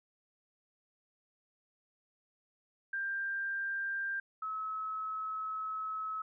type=tone pair in turn; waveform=sine; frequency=1588 / 1290.3 Hz; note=G6 / E6; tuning=+22 / -37 cents; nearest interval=major third; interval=359 cents; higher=first; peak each=-33 / -35 dBFS; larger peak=first; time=2.93-4.2 / 4.42-6.22 s; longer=second; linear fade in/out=5 ms; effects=none